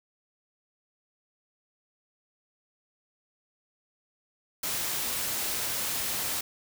white noise, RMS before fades -31 dBFS, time 4.63-6.41 s, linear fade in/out 5 ms, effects none

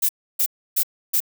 violet noise bursts, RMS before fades -19 dBFS, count 4, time 0.02-1.204 s, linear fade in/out 10 ms, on 71 ms, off 300 ms, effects none

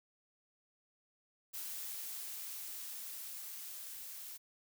blue noise with level ramp, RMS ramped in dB -43 to -48 dBFS, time 1.53-4.38 s, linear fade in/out 20 ms, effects none

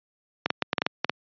clicks, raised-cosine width 0.3 ms, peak -6 dBFS, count 9, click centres 0.46 / 0.504 / 0.623 / 0.731 / 0.782 / 0.819 / 0.865 / 1.046 / 1.096 s, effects high-pass 150 Hz 12 dB/octave + resampled to 11025 Hz

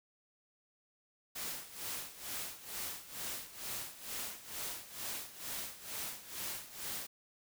white noise with tremolo, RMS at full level -40 dBFS, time 1.35-7.07 s, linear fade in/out 10 ms, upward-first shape sine, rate 2.2 Hz, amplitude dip 80%, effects none

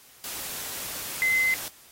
sine tone in noise, 2054 Hz, C7, 33 cents flat, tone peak -20 dBFS, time 1.22-1.54 s, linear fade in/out 0 ms, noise white, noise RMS -35 dBFS, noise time 0.24-1.68 s, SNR +12 dB, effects white hiss -53 dBFS RMS until 1.91 s + AAC 48 kbps

